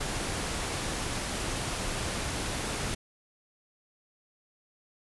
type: low-pass noise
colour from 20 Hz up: pink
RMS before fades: -33 dBFS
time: 0-2.95 s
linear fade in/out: 10 ms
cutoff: 11000 Hz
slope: 96 dB/octave
effects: none